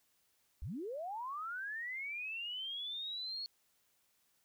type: linear sweep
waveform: sine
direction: up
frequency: 48 to 4374 Hz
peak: -39 dBFS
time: 0.62-3.46 s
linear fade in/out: 0 ms
effects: white hiss -75 dBFS RMS until 4.44 s